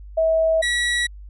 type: tone pair in turn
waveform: sine / 30% pulse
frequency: 646 / 1930.7 Hz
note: E5 / B6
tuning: -35 / -40 cents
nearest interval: octave + perfect fifth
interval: 1895 cents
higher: second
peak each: -15 / -16 dBFS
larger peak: first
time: 0.17-0.62 / 0.62-1.07 s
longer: neither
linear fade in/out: 10 ms
effects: added 50 Hz sine -36 dBFS peak until 1.29 s + resampled to 24000 Hz